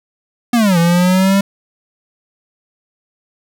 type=linear two-way sweep; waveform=square; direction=down then up; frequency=246.9 to 167 to 199.1 Hz; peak=-10 dBFS; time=0.53-1.41 s; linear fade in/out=5 ms; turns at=0.78 s; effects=none